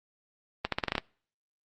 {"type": "accelerating click train", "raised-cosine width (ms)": 0.3, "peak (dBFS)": -11, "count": 8, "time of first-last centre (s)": [0.65, 0.981], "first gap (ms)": 73, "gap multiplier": 0.85, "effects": ["noise-tail reverb RT60 0.5 s tail -26 dB re dry", "Opus 32 kbps"]}